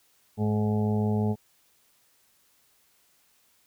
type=harmonic tone; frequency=106 Hz; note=G#2; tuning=36 cents sharp; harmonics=1 / 2 / 4 / 5 / 6 / 7 / 8; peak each=-26 / -26 / -32 / -43 / -41 / -40 / -40 dBFS; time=0.37-1.36 s; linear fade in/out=50 ms; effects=white hiss -65 dBFS RMS until 3.66 s